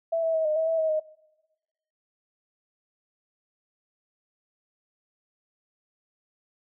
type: tone with pitch steps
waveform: sine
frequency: 661 / 652 / 640 / 613 / 643 / 653 / 636 / 621 Hz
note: E5 / E5 / D#5 / D#5 / E5 / E5 / D#5 / D#5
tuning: +5 / -19 / +49 / -26 / -43 / -17 / +38 / -3 cents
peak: -22 dBFS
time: 0.12-1 s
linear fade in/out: 10 ms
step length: 110 ms
effects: noise-tail reverb RT60 1.0 s tail -22 dB re dry